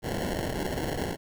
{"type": "noise with sample-and-hold", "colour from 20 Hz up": "violet", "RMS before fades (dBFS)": -31, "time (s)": [0.02, 1.17], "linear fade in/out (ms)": 50, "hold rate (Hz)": 1225, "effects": []}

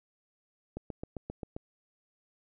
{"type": "click train", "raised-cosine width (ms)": 2, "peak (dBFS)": -24, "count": 7, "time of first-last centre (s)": [0.77, 1.565], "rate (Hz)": 7.55, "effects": []}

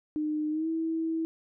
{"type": "tone with pitch glide", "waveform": "sine", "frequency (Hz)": [304.6, 324.6], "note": ["D#4", "E4"], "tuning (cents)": [-37, -27], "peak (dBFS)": -27, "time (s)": [0.16, 1.25], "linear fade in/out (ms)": 0, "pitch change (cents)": 110, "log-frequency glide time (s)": [0.5, 0.68], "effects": []}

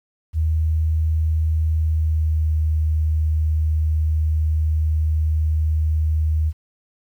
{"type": "tone with pitch glide", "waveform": "sine", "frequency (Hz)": [79.1, 77.97], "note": ["D#2", "D#2"], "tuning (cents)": [29, 4], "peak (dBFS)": -16, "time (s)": [0.33, 6.53], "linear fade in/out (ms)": 50, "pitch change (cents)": -25, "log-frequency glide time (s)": [1.77, 2.56], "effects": ["9-bit"]}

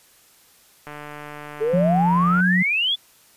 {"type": "click train", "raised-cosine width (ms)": 0.5, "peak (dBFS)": -21, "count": 228, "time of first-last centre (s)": [0.87, 2.404], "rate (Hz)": 148}
{"type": "exponential sweep", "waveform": "sine", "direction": "up", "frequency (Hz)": [422.7, 3520], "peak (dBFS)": -18, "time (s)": [1.6, 2.96], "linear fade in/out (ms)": 20}
{"type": "tone with pitch glide", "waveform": "sine", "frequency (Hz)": [174.61, 182.24], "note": ["F3", "F#3"], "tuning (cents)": [0, -26], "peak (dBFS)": -17, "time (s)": [1.73, 2.63], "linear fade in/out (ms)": 10, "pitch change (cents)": 74, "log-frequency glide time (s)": [2.28, 2.42]}
{"effects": ["white hiss -54 dBFS RMS until 3.36 s", "resampled to 32000 Hz"]}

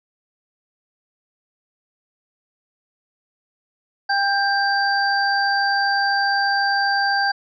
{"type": "tone cluster", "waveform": "sine", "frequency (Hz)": [798, 1583, 4670], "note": ["G5", "G6", "D8"], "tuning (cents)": [31, 17, -11], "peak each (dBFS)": [-20, -20, -25], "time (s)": [4.09, 7.32], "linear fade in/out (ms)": 10, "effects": []}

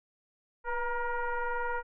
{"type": "tone with frequency modulation", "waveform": "sine", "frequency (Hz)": 466.2, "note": "A#4", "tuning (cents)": 0, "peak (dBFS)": -29, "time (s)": [0.64, 1.83], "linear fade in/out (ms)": 50, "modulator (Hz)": 477, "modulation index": 2.4, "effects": []}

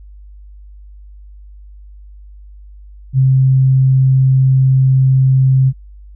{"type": "tone", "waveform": "sine", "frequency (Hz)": 132.1, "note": "C3", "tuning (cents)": 17, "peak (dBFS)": -7, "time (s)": [3.13, 5.73], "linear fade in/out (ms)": 50, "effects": ["added 50 Hz sine -34 dBFS peak until 6.15 s"]}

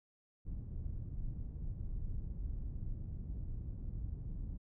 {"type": "low-pass noise", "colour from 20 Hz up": "pink", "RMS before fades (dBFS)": -41, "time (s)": [0.45, 4.58], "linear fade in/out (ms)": 20, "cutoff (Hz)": 110, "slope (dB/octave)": 12, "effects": []}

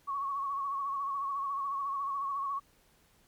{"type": "tone with vibrato", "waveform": "sine", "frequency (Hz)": 1108.7, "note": "C#6", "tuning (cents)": 0, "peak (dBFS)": -31, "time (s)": [0.07, 2.6], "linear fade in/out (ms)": 20, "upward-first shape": "sine", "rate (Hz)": 14, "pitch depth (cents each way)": 47, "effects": ["pink hiss -66 dBFS RMS until 3.27 s", "MP3 96 kbps"]}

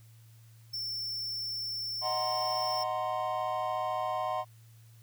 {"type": "tone", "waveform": "square", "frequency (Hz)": 5390, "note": "E8", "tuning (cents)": 38, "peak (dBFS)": -34, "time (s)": [0.73, 2.84], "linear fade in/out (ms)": 10}
{"type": "chord", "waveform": "triangle", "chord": "C half-diminished seventh", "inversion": "first", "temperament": "equal", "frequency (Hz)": [622.3, 740, 932.3, 1046.5], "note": ["Eb5", "Gb5", "Bb5", "C6"], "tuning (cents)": [0, 0, 0, 0], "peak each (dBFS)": [-34, -32, -38, -33], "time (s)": [2.01, 4.45], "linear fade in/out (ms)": 50}
{"effects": ["added 113 Hz sine -53 dBFS peak until 5.02 s", "white hiss -65 dBFS RMS until 5.02 s"]}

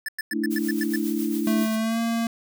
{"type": "tone bursts", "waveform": "square", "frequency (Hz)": 1749, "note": "A6", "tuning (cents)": -11, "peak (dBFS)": -27, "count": 8, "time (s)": [0.06, 0.96], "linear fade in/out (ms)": 2, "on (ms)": 25, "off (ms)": 100}
{"type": "chord", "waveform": "sine", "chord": "A suspended fourth", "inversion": "none", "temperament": "equal", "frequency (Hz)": [220, 293.7, 329.6], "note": ["A3", "D4", "E4"], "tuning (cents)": [0, 0, 0], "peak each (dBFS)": -27, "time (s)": [0.31, 1.67], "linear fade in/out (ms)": 50}
{"type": "noise with tremolo", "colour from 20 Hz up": "blue", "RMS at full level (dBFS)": -36, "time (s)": [0.5, 1.77], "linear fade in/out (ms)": 20, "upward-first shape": "sine", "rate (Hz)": 7.3, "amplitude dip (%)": 55}
{"type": "tone with pitch glide", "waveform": "square", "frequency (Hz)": [220, 229.9], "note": ["A3", "A#3"], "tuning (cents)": [0, -24], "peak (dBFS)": -23, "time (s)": [1.47, 2.27], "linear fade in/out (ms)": 2, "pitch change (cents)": 76, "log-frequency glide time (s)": [1.77, 2]}
{"effects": []}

